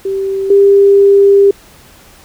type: tone pair in turn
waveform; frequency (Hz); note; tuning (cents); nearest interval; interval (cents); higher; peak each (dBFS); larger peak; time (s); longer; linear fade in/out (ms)
sine; 388.8 / 398.3; G4 / G4; -14 / +28; unison; 42; second; -13 / -3; second; 0.05-0.5 / 0.5-1.51; second; 5
effects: pink hiss -41 dBFS RMS until 2.24 s